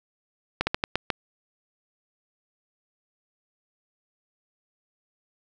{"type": "slowing click train", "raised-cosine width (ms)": 0.3, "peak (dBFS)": -7, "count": 6, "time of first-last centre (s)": [0.61, 1.102], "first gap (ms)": 60, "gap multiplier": 1.25, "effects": []}